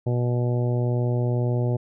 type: harmonic tone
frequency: 122 Hz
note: B2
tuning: 21 cents flat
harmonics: 1 / 2 / 3 / 4 / 5 / 6 / 7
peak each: -21 / -32 / -30 / -33 / -34 / -42 / -42 dBFS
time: 0.06-1.77 s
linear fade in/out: 10 ms
effects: none